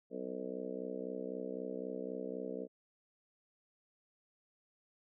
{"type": "harmonic tone with a mistuned harmonic", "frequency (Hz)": 63.9, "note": "C2", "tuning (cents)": -40, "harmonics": [3, 4, 5, 6, 7, 8, 9, 10], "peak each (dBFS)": [-48, -46, -48, -54, -43, -45, -53, -52], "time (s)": [0.1, 2.68], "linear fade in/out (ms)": 50, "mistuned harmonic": 10, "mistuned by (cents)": -31, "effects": []}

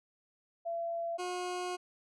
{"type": "tone pair in turn", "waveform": ["sine", "20% pulse"], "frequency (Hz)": [676, 360.3], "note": ["E5", "F#4"], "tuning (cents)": [43, -46], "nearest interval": "major seventh", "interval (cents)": 1089, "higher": "first", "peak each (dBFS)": [-33, -30], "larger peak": "second", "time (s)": [[0.65, 1.18], [1.18, 1.77]], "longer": "second", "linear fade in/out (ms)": 20, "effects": ["resampled to 22050 Hz"]}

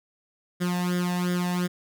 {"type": "tone with flanger", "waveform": "sawtooth", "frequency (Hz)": 178.2, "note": "F3", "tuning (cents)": 35, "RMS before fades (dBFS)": -26, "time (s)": [0.6, 1.68], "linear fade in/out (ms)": 20, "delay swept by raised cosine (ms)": [0.58, 1.14], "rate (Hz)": 2.8, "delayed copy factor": 0.85, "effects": []}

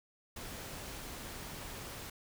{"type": "noise", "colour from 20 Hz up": "pink", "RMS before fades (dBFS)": -45, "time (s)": [0.36, 2.1], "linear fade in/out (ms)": 5, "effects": []}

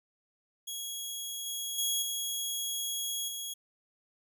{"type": "tone with level steps", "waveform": "15% pulse", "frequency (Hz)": 3319, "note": "G#7", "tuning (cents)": -2, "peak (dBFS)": [-29, -27, -21, -25, -29], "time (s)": [0.67, 3.54], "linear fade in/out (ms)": 10, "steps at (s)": [1.46, 1.78, 2.02, 3.28], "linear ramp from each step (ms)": 5, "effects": []}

